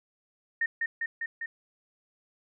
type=tone with echo; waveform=sine; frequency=1837 Hz; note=A#6; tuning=26 cents flat; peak=-24 dBFS; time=0.61-0.66 s; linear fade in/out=5 ms; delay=200 ms; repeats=4; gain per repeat=-2 dB; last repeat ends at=1.46 s; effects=none